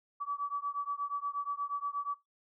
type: beating tone pair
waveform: sine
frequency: 1143 / 1151.4 Hz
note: D6 / D6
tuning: -47 / -35 cents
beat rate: 8.4 Hz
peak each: -36 / -36 dBFS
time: 0.2-2.15 s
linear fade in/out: 20 ms
effects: noise-tail reverb RT60 0.2 s tail -23 dB re dry